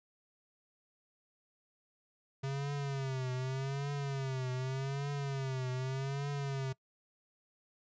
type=tone with vibrato; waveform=square; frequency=134.9 Hz; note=C#3; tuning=47 cents flat; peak=-35 dBFS; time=2.43-6.73 s; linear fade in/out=10 ms; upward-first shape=triangle; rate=0.84 Hz; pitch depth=110 cents each way; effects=noise-tail reverb RT60 0.1 s tail -22 dB re dry + resampled to 16000 Hz